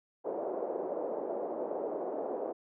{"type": "band-pass noise", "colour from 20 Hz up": "pink", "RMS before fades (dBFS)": -36, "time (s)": [0.24, 2.53], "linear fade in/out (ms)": 20, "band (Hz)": [380, 660], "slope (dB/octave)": 24, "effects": []}